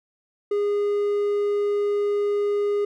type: tone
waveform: triangle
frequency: 410 Hz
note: G#4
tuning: 22 cents flat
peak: -18 dBFS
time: 0.51-2.85 s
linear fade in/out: 5 ms
effects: none